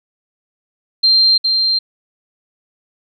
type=tone with echo; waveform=sine; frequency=4166 Hz; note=C8; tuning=8 cents flat; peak=-8 dBFS; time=1.03-1.38 s; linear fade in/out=10 ms; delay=410 ms; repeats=1; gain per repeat=-4 dB; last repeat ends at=1.79 s; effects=none